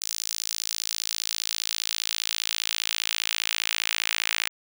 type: tone with high-pass filter sweep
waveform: sawtooth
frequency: 55 Hz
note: A1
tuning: in tune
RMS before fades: -29 dBFS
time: 0.01-4.49 s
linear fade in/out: 5 ms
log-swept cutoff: 5600 to 2300 Hz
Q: 1.6
effects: none